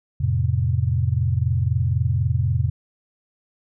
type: tone cluster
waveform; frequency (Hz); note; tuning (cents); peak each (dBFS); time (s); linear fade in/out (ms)
sine; 87.1 / 110.8 / 131.2; F2 / A2 / C3; -4 / +13 / +5; -22; 0.2-2.7; 10
effects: none